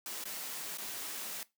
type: noise with dropouts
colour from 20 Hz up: white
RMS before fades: -41 dBFS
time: 0.06-1.43 s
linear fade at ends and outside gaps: 1 ms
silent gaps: 0.239-0.254 / 0.773-0.784 s
effects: noise-tail reverb RT60 0.2 s tail -19 dB re dry + high-pass 200 Hz 12 dB/octave